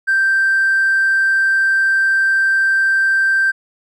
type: tone with hard clipping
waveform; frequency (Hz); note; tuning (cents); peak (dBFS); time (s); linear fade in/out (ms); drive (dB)
sine; 1568; G6; 0; -12; 0.07-3.52; 20; 1
effects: none